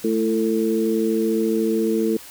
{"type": "tone cluster", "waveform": "sine", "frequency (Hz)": [220.3, 334.3, 446.3], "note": ["A3", "E4", "A4"], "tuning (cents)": [2, 24, 25], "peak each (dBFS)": -22, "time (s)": [0.04, 2.17], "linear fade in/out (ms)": 5, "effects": ["white hiss -41 dBFS RMS until 2.3 s"]}